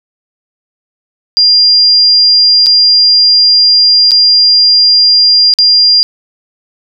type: tone with dropouts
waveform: sine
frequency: 4800 Hz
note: D8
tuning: 37 cents sharp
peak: -3 dBFS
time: 1.37-6.03 s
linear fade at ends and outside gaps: 0 ms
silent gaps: 2.661-2.667 / 4.109-4.117 / 5.538-5.587 s
effects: none